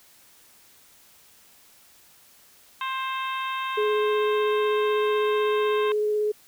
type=harmonic tone; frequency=527 Hz; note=C5; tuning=12 cents sharp; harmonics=2 / 3 / 4 / 5 / 6 / 7; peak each=-28 / -36 / -39 / -36 / -40 / -40 dBFS; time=2.81-5.92 s; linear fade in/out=2 ms
type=tone with vibrato; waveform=sine; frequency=422.4 Hz; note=G#4; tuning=29 cents sharp; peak=-21 dBFS; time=3.77-6.32 s; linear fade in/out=10 ms; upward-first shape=triangle; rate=16 Hz; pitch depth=11 cents each way
effects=white hiss -55 dBFS RMS until 6.47 s